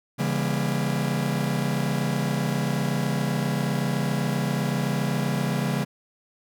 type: chord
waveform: 45% pulse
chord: C# diminished seventh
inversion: none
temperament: just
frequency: 138.59 / 166.31 / 199.57 / 239.5 Hz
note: C#3 / E3 / G3 / Bb3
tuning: 0 / +16 / +31 / +47 cents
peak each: -27 / -29 / -29 / -31 dBFS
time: 0.18-5.85 s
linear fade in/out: 20 ms
effects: none